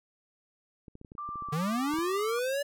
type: clicks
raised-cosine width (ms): 3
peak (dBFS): -34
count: 12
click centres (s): 0.882 / 0.954 / 1.014 / 1.048 / 1.119 / 1.152 / 1.29 / 1.357 / 1.423 / 1.487 / 1.938 / 1.987
type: tone with vibrato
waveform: sine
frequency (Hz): 1174.7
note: D6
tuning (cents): 0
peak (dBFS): -35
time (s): 1.18-2.39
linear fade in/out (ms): 2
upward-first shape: sine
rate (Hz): 2.4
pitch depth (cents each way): 12
type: linear sweep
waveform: square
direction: up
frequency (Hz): 143.8 to 581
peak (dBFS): -29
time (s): 1.52-2.63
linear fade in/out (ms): 10
effects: none